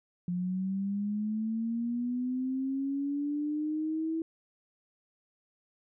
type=linear sweep; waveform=sine; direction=up; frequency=175.5 to 326.5 Hz; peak=-29 dBFS; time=0.28-4.22 s; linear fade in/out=2 ms; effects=none